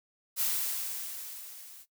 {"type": "noise with level ramp", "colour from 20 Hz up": "blue", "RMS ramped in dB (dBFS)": [-28, -51], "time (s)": [0.36, 1.86], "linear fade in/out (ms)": 50, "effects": ["noise-tail reverb RT60 0.1 s tail -17 dB re dry"]}